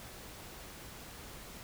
silence, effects pink hiss -49 dBFS RMS until 1.63 s

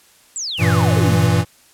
sine exponential sweep, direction down, 7950 to 102.8 Hz, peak -22 dBFS, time 0.36-1.28 s, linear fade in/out 0 ms
blue noise, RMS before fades -36 dBFS, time 0.57-1.27 s, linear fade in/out 5 ms
square chord, E diminished, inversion first, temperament equal with one note detuned, 96.82 / 116.54 / 164.81 Hz, G2 / Bb2 / E3, -21 / 0 / 0 cents, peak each -18 dBFS, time 0.58-1.45 s, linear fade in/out 50 ms
effects white hiss -51 dBFS RMS until 1.73 s + low-pass 12000 Hz 12 dB/octave

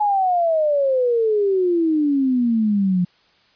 sine exponential sweep, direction down, 850 to 175.1 Hz, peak -15 dBFS, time 0-3.05 s, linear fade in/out 10 ms, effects white hiss -57 dBFS RMS until 3.55 s + resampled to 11025 Hz

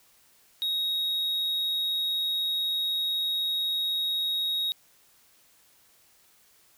triangle tone, 3774 Hz, A#7, 21 cents sharp, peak -24 dBFS, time 0.62-4.72 s, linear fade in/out 0 ms, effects white hiss -61 dBFS RMS until 6.77 s

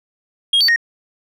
sine tone with pitch steps, 3261 / 4540 / 1862 Hz, G#7 / C#8 / A#6, -32 / +41 / -2 cents, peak -8 dBFS, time 0.53-0.761 s, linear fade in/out 5 ms, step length 77 ms, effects tanh soft clip ceiling -10 dBFS

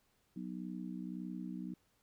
harmonic tone, 61.74 Hz, B1, in tune, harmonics 3 / 4 / 5, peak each -43 / -45 / -47 dBFS, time 0.36-1.74 s, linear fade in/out 5 ms, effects pink hiss -75 dBFS RMS until 2.02 s

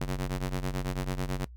sawtooth ring-modulated tone, 92.5 Hz, F#2, in tune, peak -23 dBFS, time 0.01-1.45 s, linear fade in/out 5 ms, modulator 50.8 Hz, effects noise-tail reverb RT60 0.1 s tail -21 dB re dry + added 60 Hz sine -44 dBFS peak until 1.56 s

